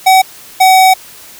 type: tone pair in turn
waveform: square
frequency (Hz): 757 / 754.2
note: F#5 / F#5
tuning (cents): +39 / +33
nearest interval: unison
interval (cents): 6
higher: first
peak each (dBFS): -4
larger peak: neither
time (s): 0.06-0.22 / 0.6-0.94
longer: second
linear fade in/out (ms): 10
effects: white hiss -35 dBFS RMS until 1.39 s